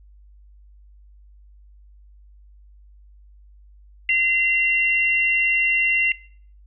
sine tone pair together, 2059 / 2749 Hz, C7 / F7, -28 / -28 cents, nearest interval perfect fourth, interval 500 cents, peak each -19 / -18 dBFS, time 4.09-6.12 s, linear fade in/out 2 ms, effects noise-tail reverb RT60 0.5 s tail -20 dB re dry + added 50 Hz sine -46 dBFS peak until 6.66 s

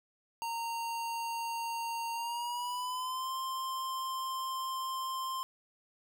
square tone with pitch glide, 924 to 1049.2 Hz, A#5 to C6, -16 to +4 cents, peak -35 dBFS, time 0.42-5.43 s, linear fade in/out 0 ms, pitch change +220 cents, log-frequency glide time 2.14-3.31 s, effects none

